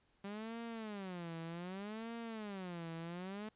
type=tone with vibrato; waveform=sawtooth; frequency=195.4 Hz; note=G3; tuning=5 cents flat; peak=-39 dBFS; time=0.24-3.49 s; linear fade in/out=5 ms; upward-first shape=sine; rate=0.65 Hz; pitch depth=300 cents each way; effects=pink hiss -75 dBFS RMS until 3.55 s + resampled to 8000 Hz